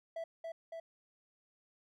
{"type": "tone with echo", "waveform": "triangle", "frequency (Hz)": 659.3, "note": "E5", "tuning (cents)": 0, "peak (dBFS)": -36, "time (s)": [0.16, 0.24], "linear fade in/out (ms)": 5, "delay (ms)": 280, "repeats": 2, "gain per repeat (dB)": -2, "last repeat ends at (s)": 0.8, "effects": []}